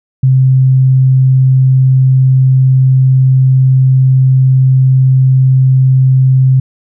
sine tone, 131.1 Hz, C3, 4 cents sharp, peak -4 dBFS, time 0.23-6.6 s, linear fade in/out 5 ms, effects none

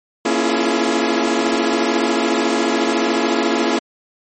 sawtooth tone cluster, 236.7 / 277.5 / 330.1 / 344.1 / 422.2 Hz, A#3 / C#4 / E4 / F4 / G#4, +27 / +2 / +2 / -26 / +29 cents, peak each -18 dBFS, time 0.25-3.79 s, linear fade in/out 5 ms, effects MP3 32 kbps

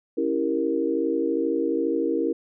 sine chord, C# diminished seventh, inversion none, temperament equal, 277.2 / 329.6 / 392 / 466.2 Hz, C#4 / E4 / G4 / Bb4, 0 / 0 / 0 / 0 cents, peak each -28 / -25 / -30 / -26 dBFS, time 0.17-2.33 s, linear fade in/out 10 ms, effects none

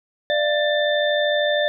sine tone cluster, 593 / 686 / 1770 / 3572 Hz, D5 / F5 / A6 / A7, +17 / -31 / +10 / +25 cents, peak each -19 / -28 / -24 / -26 dBFS, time 0.3-1.68 s, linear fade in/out 0 ms, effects none

